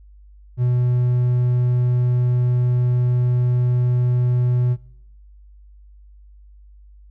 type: tone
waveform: triangle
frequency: 123.47 Hz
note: B2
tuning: in tune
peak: -13 dBFS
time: 0.57-4.77 s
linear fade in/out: 50 ms
effects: noise-tail reverb RT60 0.8 s tail -25 dB re dry + added 50 Hz sine -43 dBFS peak until 7.1 s